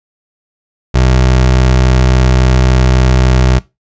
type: tone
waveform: 25% pulse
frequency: 63.6 Hz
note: C2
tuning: 48 cents flat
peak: -3 dBFS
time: 0.94-3.59 s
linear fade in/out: 10 ms
effects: noise-tail reverb RT60 0.2 s tail -18 dB re dry + resampled to 16000 Hz